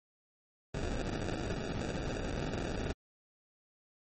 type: noise with sample-and-hold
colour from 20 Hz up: pink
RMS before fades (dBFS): -36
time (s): 0.74-2.93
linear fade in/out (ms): 5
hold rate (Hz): 1050
effects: MP3 32 kbps